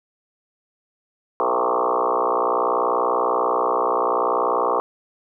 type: tone with frequency modulation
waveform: sine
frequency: 792 Hz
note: G5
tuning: 18 cents sharp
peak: -17 dBFS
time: 1.4-4.8 s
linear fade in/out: 0 ms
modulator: 60.6 Hz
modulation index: 6.7
effects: none